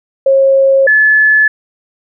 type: tone pair in turn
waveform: sine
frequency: 541 / 1725 Hz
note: C#5 / A6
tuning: -42 / -35 cents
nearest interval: octave + minor sixth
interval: 2007 cents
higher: second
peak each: -5 dBFS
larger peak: neither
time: 0.26-0.87 / 0.87-1.48 s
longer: neither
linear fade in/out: 5 ms
effects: none